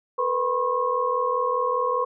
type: tone cluster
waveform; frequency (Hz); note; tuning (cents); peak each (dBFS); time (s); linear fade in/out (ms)
sine; 457.5 / 497.6 / 996 / 1081; A#4 / B4 / B5 / C#6; -32 / +13 / +14 / -44; -31 / -25 / -30 / -24; 0.18-2.05; 10
effects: none